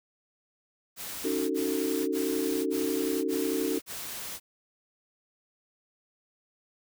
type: noise bursts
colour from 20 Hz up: white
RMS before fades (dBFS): -38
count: 6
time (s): 0.96-4.4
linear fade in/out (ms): 50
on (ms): 540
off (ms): 40
type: chord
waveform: sine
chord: D# half-diminished seventh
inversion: third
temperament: just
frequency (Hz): 280 / 311.1 / 373.4 / 448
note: C#4 / D#4 / F#4 / A4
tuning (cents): +18 / 0 / +16 / +31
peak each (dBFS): -32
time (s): 1.24-3.79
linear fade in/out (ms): 10
effects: none